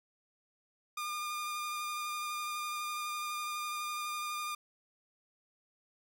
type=tone with vibrato; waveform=sawtooth; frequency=1209 Hz; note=D6; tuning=50 cents sharp; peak=-32 dBFS; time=0.97-4.55 s; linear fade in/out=5 ms; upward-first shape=sine; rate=12 Hz; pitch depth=14 cents each way; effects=none